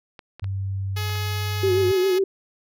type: clicks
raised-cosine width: 0.3 ms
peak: -24 dBFS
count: 5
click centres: 0.192 / 0.396 / 0.443 / 1.096 / 1.155 s
type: tone with pitch glide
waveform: sine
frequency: 97 to 98.35 Hz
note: G2 to G2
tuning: -18 to +6 cents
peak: -24 dBFS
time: 0.42-1.92 s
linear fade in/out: 10 ms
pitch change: +24 cents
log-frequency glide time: 0.98-1.63 s
type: tone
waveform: 5% pulse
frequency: 422.4 Hz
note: G#4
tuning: 29 cents sharp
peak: -18 dBFS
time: 0.96-2.19 s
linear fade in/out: 10 ms
type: tone with vibrato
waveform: sine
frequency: 376.3 Hz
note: F#4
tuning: 29 cents sharp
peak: -17 dBFS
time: 1.63-2.24 s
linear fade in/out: 5 ms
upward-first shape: sine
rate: 7.4 Hz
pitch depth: 67 cents each way
effects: none